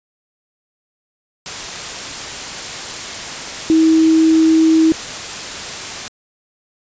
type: tone in noise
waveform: sine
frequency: 320.9 Hz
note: E4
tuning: 46 cents flat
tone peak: -8 dBFS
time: 3.7-4.92 s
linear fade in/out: 0 ms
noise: white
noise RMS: -26 dBFS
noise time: 1.46-6.08 s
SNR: +15 dB
effects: resampled to 16000 Hz